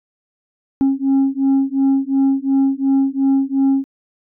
sine beating tone pair, 270 / 272.8 Hz, C#4 / C#4, -45 / -28 cents, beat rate 2.8 Hz, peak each -14 dBFS, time 0.81-3.84 s, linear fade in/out 0 ms, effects tanh soft clip ceiling -10 dBFS

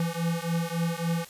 square beating tone pair, 166.1 / 169.7 Hz, E3 / F3, +13 / -49 cents, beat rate 3.6 Hz, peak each -30 dBFS, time 0-1.25 s, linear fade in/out 2 ms, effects white hiss -49 dBFS RMS until 1.29 s + resampled to 32000 Hz

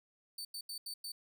sawtooth tone bursts at uneven times, 4552 Hz, C#8, 45 cents sharp, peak -38 dBFS, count 5, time 0.38-0.45 / 0.54-0.61 / 0.69-0.78 / 0.86-0.94 / 1.04-1.12 s, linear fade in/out 5 ms, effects none

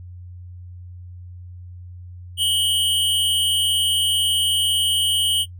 square tone pair together, 2953 / 3171 Hz, F#7 / G7, -4 / +19 cents, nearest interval minor second, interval 123 cents, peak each -20 dBFS, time 2.37-5.46 s, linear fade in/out 50 ms, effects noise-tail reverb RT60 0.1 s tail -20 dB re dry + added 89 Hz sine -35 dBFS peak until 5.59 s

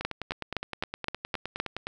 two click trains, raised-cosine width 0.3 ms, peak -12 / -17 dBFS, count 7 / 19, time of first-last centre 0.05-1.6 / 0.01-1.87 s, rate 3.87 / 9.68 Hz, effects none

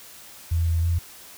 sine tone with pitch steps, 83.5 / 82.8 / 85.1 Hz, E2 / E2 / F2, +23 / +8 / -44 cents, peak -19 dBFS, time 0.51-0.99 s, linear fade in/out 10 ms, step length 160 ms, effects white hiss -45 dBFS RMS until 1.37 s

